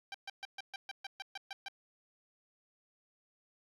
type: tone bursts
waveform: 10% pulse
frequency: 784 Hz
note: G5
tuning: in tune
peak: -32 dBFS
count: 11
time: 0.12-1.684 s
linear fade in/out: 2 ms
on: 24 ms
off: 130 ms
effects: low-pass 6000 Hz 12 dB/octave + 12-bit